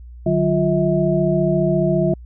sine tone cluster, 151.4 / 186 / 350.8 / 643 Hz, D#3 / F#3 / F4 / E5, -47 / +9 / +8 / -43 cents, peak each -20 dBFS, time 0.26-2.14 s, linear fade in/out 5 ms, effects added 60 Hz sine -35 dBFS peak until 2.25 s

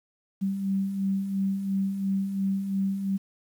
sine beating tone pair, 192.2 / 195.1 Hz, G3 / G3, -34 / -8 cents, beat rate 2.9 Hz, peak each -34 / -25 dBFS, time 0.41-3.18 s, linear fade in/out 20 ms, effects 9-bit

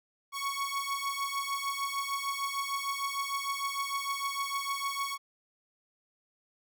sawtooth beating tone pair, 1107 / 1113.6 Hz, C#6 / C#6, -3 / +8 cents, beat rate 6.6 Hz, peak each -31 dBFS, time 0.32-5.18 s, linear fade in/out 50 ms, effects none

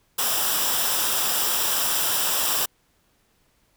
white noise with comb filter, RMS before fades -23 dBFS, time 0.18-2.66 s, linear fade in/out 10 ms, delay 0.46 ms, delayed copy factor -0.6, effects pink hiss -65 dBFS RMS until 3.76 s

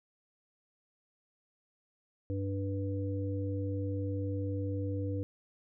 harmonic tone, 98 Hz, G2, in tune, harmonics 1 / 3 / 5, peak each -33 / -38 / -40 dBFS, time 2.3-5.23 s, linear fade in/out 0 ms, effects none

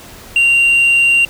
sine tone, 2767 Hz, F7, 17 cents flat, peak -5 dBFS, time 0.36-1.25 s, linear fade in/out 2 ms, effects tanh soft clip ceiling -7 dBFS + pink hiss -36 dBFS RMS until 1.29 s

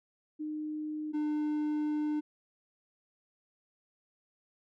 sine / triangle tone pair in turn, 305.4 / 301 Hz, D#4 / D4, -32 / +43 cents, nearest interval unison, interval 25 cents, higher first, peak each -34 / -27 dBFS, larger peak second, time 0.39-1.13 / 1.13-2.21 s, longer second, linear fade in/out 20 ms, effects none

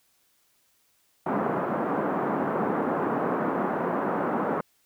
pink band-pass noise, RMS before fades -27 dBFS, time 1.26-4.61 s, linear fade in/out 5 ms, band 190 to 1300 Hz, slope 24 dB/octave, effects white hiss -67 dBFS RMS until 4.85 s

